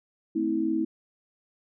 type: tone cluster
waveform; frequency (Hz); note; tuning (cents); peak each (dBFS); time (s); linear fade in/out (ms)
sine; 221.7 / 260.5 / 323.2; A3 / C4 / E4; +13 / -7 / -34; -31 / -31 / -25; 0.35-0.85; 10
effects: none